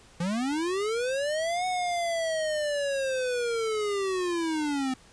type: linear two-way sweep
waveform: square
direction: up then down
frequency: 164.81 to 740 to 255.5 Hz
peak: -27 dBFS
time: 0.2-4.94 s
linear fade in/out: 5 ms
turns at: 1.66 s
effects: pink hiss -55 dBFS RMS until 5.12 s + resampled to 22050 Hz